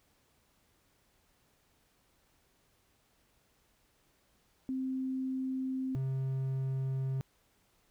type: tone pair in turn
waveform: sine / triangle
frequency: 261.6 / 133.09 Hz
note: C4 / C3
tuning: 0 / +30 cents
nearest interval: octave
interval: 1170 cents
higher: first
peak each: -32 / -29 dBFS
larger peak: second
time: 4.69-5.95 / 5.95-7.21 s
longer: neither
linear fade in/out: 0 ms
effects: pink hiss -71 dBFS RMS until 7.9 s